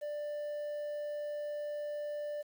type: tone with quantisation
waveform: triangle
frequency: 591 Hz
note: D5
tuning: 11 cents sharp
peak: -34 dBFS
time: 0.01-2.43 s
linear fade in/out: 20 ms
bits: 10
effects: none